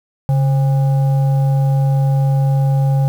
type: tone with frequency modulation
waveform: sine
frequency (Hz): 138.59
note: C#3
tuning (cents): 0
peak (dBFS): -11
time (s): 0.29-3.08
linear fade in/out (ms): 0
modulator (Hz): 670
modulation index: 0.29
effects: 7-bit